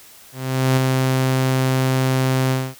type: tone with ADSR envelope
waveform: sawtooth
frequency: 130.81 Hz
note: C3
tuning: in tune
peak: -9 dBFS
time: 0.32-2.75 s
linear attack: 450 ms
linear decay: 8 ms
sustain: -3 dB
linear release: 240 ms
effects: white hiss -45 dBFS RMS until 2.79 s